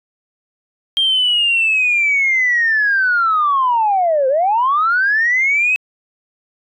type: linear two-way sweep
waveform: sine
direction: down then up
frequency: 3205 to 510 to 2583 Hz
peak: -11 dBFS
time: 0.97-5.76 s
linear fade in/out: 0 ms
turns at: 4.28 s
effects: tanh soft clip ceiling -7 dBFS